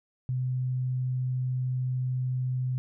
sine tone, 127.6 Hz, C3, 43 cents flat, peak -26 dBFS, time 0.29-2.78 s, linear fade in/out 0 ms, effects none

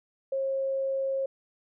sine tone, 539 Hz, C#5, 49 cents flat, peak -26 dBFS, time 0.32-1.26 s, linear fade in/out 5 ms, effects none

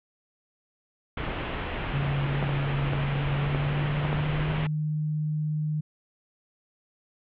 pink low-pass noise, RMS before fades -32 dBFS, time 1.17-4.67 s, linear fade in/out 5 ms, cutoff 3200 Hz, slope 48 dB/octave
sine tone with pitch glide, 140.1 to 152.78 Hz, C#3 to D#3, +19 to -31 cents, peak -25 dBFS, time 1.93-5.81 s, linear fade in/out 10 ms, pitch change +150 cents, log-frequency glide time 3.26-4.59 s
clicks, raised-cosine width 1 ms, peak -15 dBFS, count 6, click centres 2.427 / 2.492 / 2.934 / 3.548 / 4.051 / 4.129 s
effects none

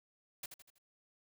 white noise with echo, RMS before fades -43 dBFS, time 0.43-0.46 s, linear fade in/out 5 ms, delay 81 ms, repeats 4, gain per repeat -7 dB, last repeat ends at 0.784 s, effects none

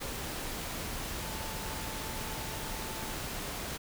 sine tone in noise, 880 Hz, A5, in tune, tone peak -46 dBFS, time 1.21-3.15 s, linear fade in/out 20 ms, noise pink, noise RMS -38 dBFS, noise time 0-3.78 s, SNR -11 dB, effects none

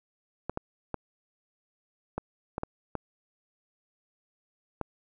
clicks, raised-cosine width 1 ms, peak -17 dBFS, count 8, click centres 0.496 / 0.574 / 0.943 / 2.18 / 2.581 / 2.634 / 2.953 / 4.813 s, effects none

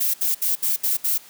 violet noise bursts, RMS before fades -21 dBFS, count 6, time 0-1.18 s, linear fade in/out 10 ms, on 140 ms, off 68 ms, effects white hiss -47 dBFS RMS until 1.29 s + high-pass 150 Hz 12 dB/octave

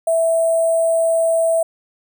sine tone with sample-and-hold, 659.3 Hz, E5, in tune, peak -13 dBFS, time 0.07-1.63 s, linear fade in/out 5 ms, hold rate 8820 Hz, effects none

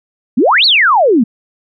sine exponential two-way sweep, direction up then down, 207.7 to 4585 to 207.7 Hz, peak -6 dBFS, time 0.37-1.24 s, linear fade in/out 10 ms, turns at 0.65 s, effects none

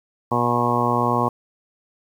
harmonic tone, 120.6 Hz, B2, 41 cents flat, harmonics 1 / 2 / 3 / 4 / 5 / 6 / 7 / 8 / 9, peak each -26 / -25 / -28 / -27 / -29 / -28 / -26 / -25 / -23 dBFS, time 0.31-1.29 s, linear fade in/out 10 ms, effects 8-bit

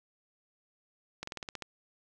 slowing click train, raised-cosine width 0.2 ms, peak -21 dBFS, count 8, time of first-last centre 1.23-1.623 s, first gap 44 ms, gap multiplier 1.08, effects none

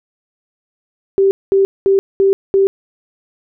sine tone bursts, 390 Hz, G4, 9 cents flat, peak -8 dBFS, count 5, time 1.18-2.67 s, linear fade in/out 0 ms, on 130 ms, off 210 ms, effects none

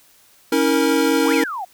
square chord, A# diminished, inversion first, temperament equal with one note detuned, 277.2 / 322.3 / 466.2 Hz, C#4 / E4 / A#4, 0 / -39 / 0 cents, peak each -20 dBFS, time 0.52-1.44 s, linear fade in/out 5 ms
sine exponential two-way sweep, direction up then down, 698.5 to 2637 to 698.5 Hz, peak -24 dBFS, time 1.25-1.65 s, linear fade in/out 10 ms, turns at 1.34 s
effects white hiss -53 dBFS RMS until 1.73 s

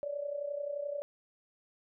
sine tone with amplitude modulation, 576 Hz, D5, 34 cents flat, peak -31 dBFS, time 0.03-1.02 s, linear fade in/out 0 ms, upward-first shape sine, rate 31.5 Hz, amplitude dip 70%, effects none

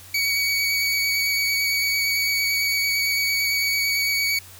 25% pulse tone with vibrato, 2253 Hz, C#7, 28 cents sharp, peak -16 dBFS, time 0.14-4.39 s, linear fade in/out 5 ms, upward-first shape sine, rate 8.9 Hz, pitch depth 13 cents each way, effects added 92 Hz sine -48 dBFS peak until 4.59 s + white hiss -45 dBFS RMS until 4.59 s

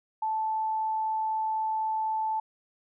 sine tone, 876 Hz, A5, 8 cents flat, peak -26 dBFS, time 0.22-2.4 s, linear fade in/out 5 ms, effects none

